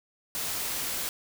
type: noise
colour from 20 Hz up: white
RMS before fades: -32 dBFS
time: 0.35-1.09 s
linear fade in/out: 0 ms
effects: none